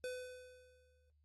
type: tone with exponential decay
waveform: square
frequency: 503 Hz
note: B4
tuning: 32 cents sharp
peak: -40 dBFS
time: 0.04-1.1 s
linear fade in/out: 0 ms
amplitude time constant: 230 ms
effects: added 74 Hz sine -70 dBFS peak until 1.24 s + AAC 32 kbps